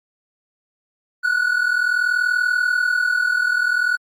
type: tone pair together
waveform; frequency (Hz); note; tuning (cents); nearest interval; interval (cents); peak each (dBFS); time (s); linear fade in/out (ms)
triangle; 1439.5 / 1480; F#6 / F#6; -48 / 0; unison; 48; -20 / -16; 1.23-3.97; 20
effects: Opus 48 kbps